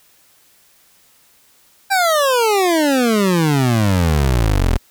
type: exponential sweep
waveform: 25% pulse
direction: down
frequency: 800 to 38.89 Hz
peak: -9 dBFS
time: 1.9-4.78 s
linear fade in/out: 20 ms
effects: white hiss -53 dBFS RMS until 4.9 s